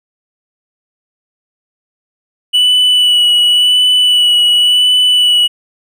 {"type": "tone with vibrato", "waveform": "triangle", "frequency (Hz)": 2958, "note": "F#7", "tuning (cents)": -1, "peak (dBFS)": -5, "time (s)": [2.53, 5.48], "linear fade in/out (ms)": 20, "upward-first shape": "sine", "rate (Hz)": 0.92, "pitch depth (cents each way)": 18, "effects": []}